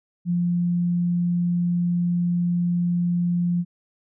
sine tone, 174.61 Hz, F3, in tune, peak -19 dBFS, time 0.25-3.65 s, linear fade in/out 50 ms, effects none

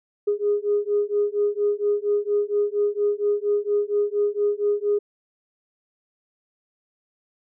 sine beating tone pair, 410 / 414.3 Hz, G#4 / G#4, -22 / -4 cents, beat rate 4.3 Hz, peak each -22 dBFS, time 0.27-4.99 s, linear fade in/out 10 ms, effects tanh soft clip ceiling -12 dBFS

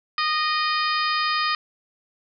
harmonic tone with a mistuned harmonic, 615 Hz, D#5, 20 cents flat, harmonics 2 / 3 / 4 / 5 / 6 / 7 / 8, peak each -23 / -28 / -30 / -33 / -34 / -33 / -29 dBFS, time 0.18-1.55 s, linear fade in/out 2 ms, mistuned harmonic 3, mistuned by +16 cents, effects none

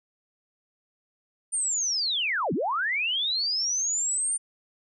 sine linear two-way sweep, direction down then up, 9080 to 138.59 to 9080 Hz, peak -24 dBFS, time 1.52-4.38 s, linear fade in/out 20 ms, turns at 2.53 s, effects none

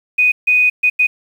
sine tone bursts at uneven times, 2489 Hz, D#7, in tune, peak -9 dBFS, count 4, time 0.18-0.32 / 0.47-0.7 / 0.83-0.9 / 0.99-1.07 s, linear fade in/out 10 ms, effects 7-bit

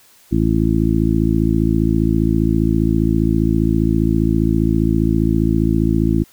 harmonic tone, 55 Hz, A1, in tune, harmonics 1 / 2 / 3 / 4 / 5 / 6, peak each -20 / -20 / -20 / -20 / -20 / -20 dBFS, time 0.31-6.24 s, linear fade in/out 20 ms, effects white hiss -50 dBFS RMS until 6.32 s

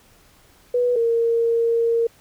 sine tone pair in turn, 489.6 / 462.8 Hz, B4 / A#4, -15 / -13 cents, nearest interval minor second, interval 98 cents, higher first, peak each -16 dBFS, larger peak neither, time 0.74-0.96 / 0.96-2.07 s, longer second, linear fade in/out 5 ms, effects pink hiss -54 dBFS RMS until 2.2 s

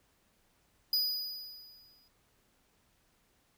square tone with exponential decay, 4941 Hz, D#8, 13 cents flat, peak -26 dBFS, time 0.93-2.08 s, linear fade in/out 2 ms, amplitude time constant 250 ms, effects pink hiss -71 dBFS RMS until 3.57 s

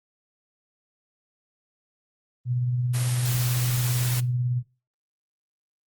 sine tone with tremolo, 123.47 Hz, B2, in tune, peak -21 dBFS, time 2.45-4.63 s, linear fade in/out 50 ms, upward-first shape sine, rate 18 Hz, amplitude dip 30%
white noise, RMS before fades -31 dBFS, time 2.93-4.21 s, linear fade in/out 20 ms
effects noise-tail reverb RT60 0.3 s tail -20 dB re dry + Opus 32 kbps

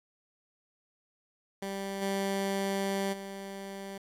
15% pulse tone with level steps, 196 Hz, G3, in tune, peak -28 / -23 / -33 dBFS, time 1.62-3.98 s, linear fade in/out 5 ms, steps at 2.01 / 3.12 s, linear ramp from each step 20 ms, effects resampled to 32000 Hz + 10-bit

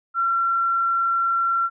sine tone, 1362 Hz, F6, 44 cents flat, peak -18 dBFS, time 0.14-1.7 s, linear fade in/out 50 ms, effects none

